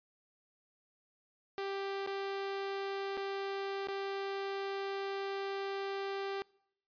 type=tone with dropouts; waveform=sawtooth; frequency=393.1 Hz; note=G4; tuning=5 cents sharp; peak=-32 dBFS; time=1.58-6.42 s; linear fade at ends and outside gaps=0 ms; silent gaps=2.064-2.073 / 3.171-3.175 / 3.872-3.885 s; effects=noise-tail reverb RT60 0.7 s tail -25 dB re dry + resampled to 11025 Hz